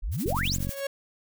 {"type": "exponential sweep", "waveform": "sine", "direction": "up", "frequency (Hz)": [32.01, 8400], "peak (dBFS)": -27, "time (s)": [0.02, 0.57], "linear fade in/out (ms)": 20}
{"type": "noise with tremolo", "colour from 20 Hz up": "blue", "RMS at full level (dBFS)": -35, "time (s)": [0.11, 0.82], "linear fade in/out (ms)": 50, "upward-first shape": "triangle", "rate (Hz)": 12, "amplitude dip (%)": 95}
{"type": "click train", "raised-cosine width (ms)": 5, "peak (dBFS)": -19, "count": 21, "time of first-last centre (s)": [0.26, 0.692], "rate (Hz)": 46.3}
{"type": "tone with exponential growth", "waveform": "45% pulse", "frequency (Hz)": 553, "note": "C#5", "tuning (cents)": -4, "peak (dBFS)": -26, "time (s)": [0.49, 0.87], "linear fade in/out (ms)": 5, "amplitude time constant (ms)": 82}
{"effects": []}